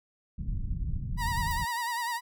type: low-pass noise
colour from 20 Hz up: pink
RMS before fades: -32 dBFS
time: 0.38-1.65 s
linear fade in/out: 10 ms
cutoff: 160 Hz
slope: 24 dB/octave
type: tone with vibrato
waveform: 30% pulse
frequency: 949 Hz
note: A#5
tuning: 31 cents sharp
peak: -27 dBFS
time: 1.17-2.21 s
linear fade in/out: 50 ms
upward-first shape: sine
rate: 10 Hz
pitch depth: 63 cents each way
type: noise with exponential decay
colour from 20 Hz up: violet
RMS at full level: -39 dBFS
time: 1.51-1.64 s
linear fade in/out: 0 ms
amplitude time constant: 28 ms
effects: none